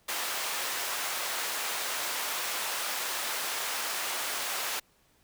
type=high-pass noise; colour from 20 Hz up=pink; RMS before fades=-33 dBFS; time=0.08-4.8 s; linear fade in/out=10 ms; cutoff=810 Hz; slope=12 dB/octave; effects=pink hiss -66 dBFS RMS until 5.23 s